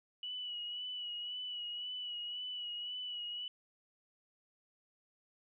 sine tone with vibrato, 2940 Hz, F#7, 12 cents flat, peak -39 dBFS, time 0.23-3.48 s, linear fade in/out 2 ms, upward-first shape sine, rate 1.9 Hz, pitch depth 32 cents each way, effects none

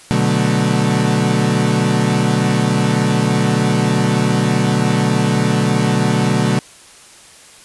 35% pulse chord, B minor seventh, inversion none, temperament equal, 123.47 / 146.83 / 185 / 220 Hz, B2 / D3 / F#3 / A3, 0 / 0 / 0 / 0 cents, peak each -17 dBFS, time 0.11-6.59 s, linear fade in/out 0 ms, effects white hiss -42 dBFS RMS until 7.64 s + resampled to 24000 Hz

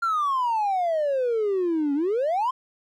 triangle exponential two-way sweep, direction down then up, 1400 to 276.2 to 1068 Hz, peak -18 dBFS, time 0.02-2.51 s, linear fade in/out 10 ms, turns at 1.94 s, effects tanh soft clip ceiling -17 dBFS

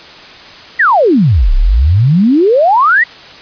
sine exponential two-way sweep, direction down then up, 2000 to 30.87 to 2000 Hz, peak -5 dBFS, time 0.79-3.04 s, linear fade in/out 10 ms, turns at 1.54 s, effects white hiss -33 dBFS RMS until 3.41 s + resampled to 11025 Hz

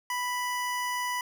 25% pulse tone, 987.8 Hz, B5, in tune, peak -25 dBFS, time 0.1-1.21 s, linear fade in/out 2 ms, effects none

